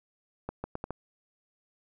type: accelerating click train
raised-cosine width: 1 ms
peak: -20 dBFS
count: 5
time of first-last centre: 0.49-0.906 s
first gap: 150 ms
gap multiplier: 0.76
effects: none